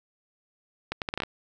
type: accelerating click train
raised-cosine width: 0.3 ms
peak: -13 dBFS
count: 8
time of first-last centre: 0.92-1.235 s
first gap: 98 ms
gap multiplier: 0.72
effects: none